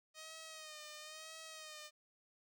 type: tone with vibrato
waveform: 5% pulse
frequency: 622.3 Hz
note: D#5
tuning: in tune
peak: -38 dBFS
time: 0.14-1.91 s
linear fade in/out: 50 ms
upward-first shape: sine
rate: 1 Hz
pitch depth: 51 cents each way
effects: none